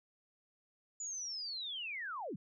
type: linear sweep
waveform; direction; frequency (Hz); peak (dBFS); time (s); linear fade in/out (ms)
sine; down; 7000 to 130.81; -39; 1-2.36; 5
effects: none